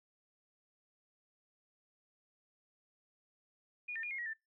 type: tone with pitch steps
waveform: sine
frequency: 2445 / 1807 / 2428 / 2146 / 1907 / 1779 Hz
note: D#7 / A6 / D#7 / C7 / A#6 / A6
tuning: -31 / +46 / -43 / +43 / +39 / +19 cents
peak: -38 dBFS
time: 3.88-4.336 s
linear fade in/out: 10 ms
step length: 76 ms
effects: noise-tail reverb RT60 0.2 s tail -26 dB re dry